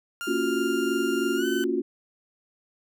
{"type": "tone with pitch glide", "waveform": "30% pulse", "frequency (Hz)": [1400, 1517.9], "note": ["F6", "F#6"], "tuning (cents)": [4, 44], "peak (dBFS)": -28, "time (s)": [0.21, 1.64], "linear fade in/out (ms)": 0, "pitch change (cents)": 140, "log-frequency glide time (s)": [1.36, 1.46]}
{"type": "chord", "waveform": "sine", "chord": "Gb major seventh", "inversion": "first", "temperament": "just", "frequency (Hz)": [231.2, 277.5, 346.9, 370], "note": ["Bb3", "Db4", "F4", "Gb4"], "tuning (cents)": [-14, 2, -12, 0], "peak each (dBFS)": [-32, -29, -27, -28], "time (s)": [0.27, 1.82], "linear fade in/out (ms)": 10}
{"effects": []}